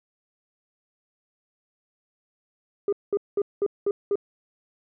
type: tone bursts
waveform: sine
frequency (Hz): 404.7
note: G#4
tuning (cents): -45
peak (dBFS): -18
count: 6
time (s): 2.88-4.156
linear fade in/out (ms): 2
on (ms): 46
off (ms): 200
effects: tanh soft clip ceiling -18 dBFS